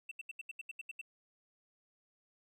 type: tone bursts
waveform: triangle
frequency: 2678 Hz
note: E7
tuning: 27 cents sharp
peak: -39 dBFS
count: 10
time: 0.09-1.014 s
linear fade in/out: 5 ms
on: 24 ms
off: 76 ms
effects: none